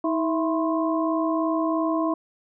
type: tone cluster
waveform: sine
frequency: 319.8 / 662 / 1010 / 1073 Hz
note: D#4 / E5 / B5 / C6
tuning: +48 / +7 / +39 / +43 cents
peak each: -23 / -27 / -31 / -30 dBFS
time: 0.04-2.14 s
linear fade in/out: 5 ms
effects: none